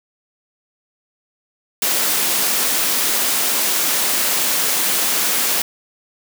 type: high-pass noise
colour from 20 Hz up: white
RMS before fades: -18 dBFS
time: 1.82-5.62 s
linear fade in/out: 2 ms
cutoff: 180 Hz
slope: 24 dB/octave
effects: none